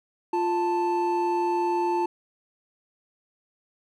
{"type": "tone pair together", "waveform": "triangle", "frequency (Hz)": [349.2, 882.5], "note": ["F4", "A5"], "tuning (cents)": [0, 5], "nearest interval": "octave + major third", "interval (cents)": 1605, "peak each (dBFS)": -23, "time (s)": [0.33, 2.06], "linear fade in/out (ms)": 5, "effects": []}